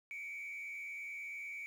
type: tone with frequency modulation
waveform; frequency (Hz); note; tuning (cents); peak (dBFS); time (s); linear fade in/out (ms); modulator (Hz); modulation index
sine; 2287; D7; -47; -40; 0.11-1.66; 0; 83; 0.93
effects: tanh soft clip ceiling -40 dBFS + 11-bit